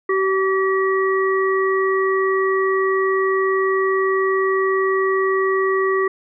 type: harmonic tone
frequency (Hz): 383.2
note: G4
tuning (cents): -39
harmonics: 1 / 3 / 5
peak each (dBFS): -17 / -22 / -24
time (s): 0.09-6.08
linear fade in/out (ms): 5
effects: none